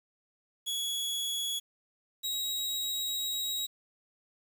sawtooth tone pair in turn, 3364 / 3823 Hz, G#7 / A#7, +22 / +43 cents, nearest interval major second, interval 221 cents, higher second, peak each -28 dBFS, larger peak neither, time 0.66-1.6 / 2.23-3.67 s, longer second, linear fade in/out 20 ms, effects 9-bit

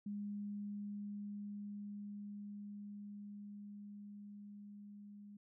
sine tone with level ramp, 204.8 Hz, G#3, 24 cents flat, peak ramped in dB -40 to -52 dBFS, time 0.06-5.37 s, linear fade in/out 5 ms, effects none

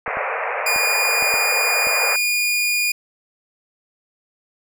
pink band-pass noise, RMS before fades -24 dBFS, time 0.06-2.16 s, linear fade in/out 2 ms, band 450 to 2500 Hz, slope 96 dB/octave
clicks, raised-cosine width 1 ms, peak -17 dBFS, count 6, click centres 0.079 / 0.171 / 0.761 / 1.225 / 1.34 / 1.87 s
sawtooth tone, 2435 Hz, D#7, 38 cents flat, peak -14 dBFS, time 0.66-2.92 s, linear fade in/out 5 ms
effects none

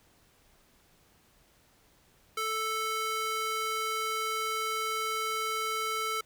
square tone with high-pass filter, 440 Hz, A4, in tune, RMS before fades -32 dBFS, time 2.37-6.21 s, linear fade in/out 5 ms, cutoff 1000 Hz, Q 1.4, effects pink hiss -64 dBFS RMS until 6.25 s

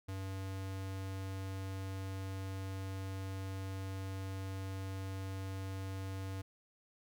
square tone, 96 Hz, G2, 36 cents flat, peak -40 dBFS, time 0.08-6.42 s, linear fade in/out 10 ms, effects none

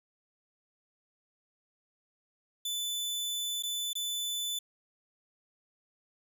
sawtooth tone with dropouts, 3500 Hz, A7, 10 cents flat, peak -29 dBFS, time 2.65-4.59 s, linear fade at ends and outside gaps 5 ms, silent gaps 3.625-3.634 / 3.932-3.953 s, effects none

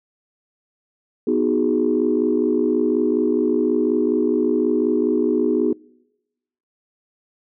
sine chord, G# minor seventh, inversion first, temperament equal, 246.9 / 311.1 / 370 / 415.3 Hz, B3 / D#4 / F#4 / G#4, 0 / 0 / 0 / 0 cents, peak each -21 dBFS, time 1.27-5.73 s, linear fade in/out 5 ms, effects noise-tail reverb RT60 1.0 s tail -26 dB re dry + tanh soft clip ceiling -7 dBFS

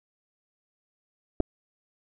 clicks, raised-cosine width 2 ms, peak -12 dBFS, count 2, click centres 1.402 / 1.405 s, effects none

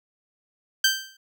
15% pulse tone with exponential decay, 1562 Hz, G6, 7 cents flat, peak -8 dBFS, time 0.84-1.17 s, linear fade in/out 5 ms, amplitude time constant 70 ms, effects none

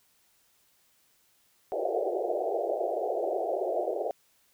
white band-pass noise, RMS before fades -30 dBFS, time 1.72-4.11 s, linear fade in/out 0 ms, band 350 to 750 Hz, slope 96 dB/octave, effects white hiss -67 dBFS RMS until 4.53 s

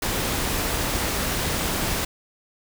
pink noise, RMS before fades -25 dBFS, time 0.02-2.05 s, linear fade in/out 5 ms, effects none

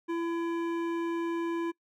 sine tone with hard clipping, 336.2 Hz, E4, 34 cents sharp, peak -31 dBFS, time 0.08-1.72 s, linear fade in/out 20 ms, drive 13 dB, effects noise-tail reverb RT60 0.1 s tail -23 dB re dry

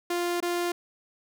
sawtooth tone with dropouts, 349.2 Hz, F4, in tune, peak -22 dBFS, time 0.1-0.72 s, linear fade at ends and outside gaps 5 ms, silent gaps 0.404-0.425 s, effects none

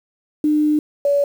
sine tone pair in turn, 301.5 / 569.2 Hz, D4 / C#5, +46 / +46 cents, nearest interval major seventh, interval 1100 cents, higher second, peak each -13 dBFS, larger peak neither, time 0.44-0.79 / 1.05-1.24 s, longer first, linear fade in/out 2 ms, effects 7-bit

